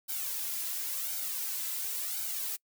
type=noise with flanger; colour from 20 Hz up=blue; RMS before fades=-35 dBFS; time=0.08-2.57 s; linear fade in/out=20 ms; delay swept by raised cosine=1.3 to 3 ms; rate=0.94 Hz; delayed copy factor=+1; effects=noise-tail reverb RT60 0.1 s tail -26 dB re dry